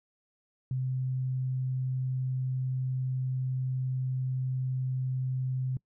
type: tone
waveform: sine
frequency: 129.4 Hz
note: C3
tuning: 19 cents flat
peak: -28 dBFS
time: 0.71-5.77 s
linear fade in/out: 2 ms
effects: noise-tail reverb RT60 0.1 s tail -23 dB re dry